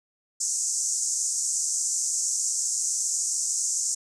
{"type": "band-pass noise", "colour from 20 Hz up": "white", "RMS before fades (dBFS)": -27, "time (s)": [0.4, 3.95], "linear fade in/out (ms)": 10, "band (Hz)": [6100, 8000], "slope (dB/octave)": 48, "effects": []}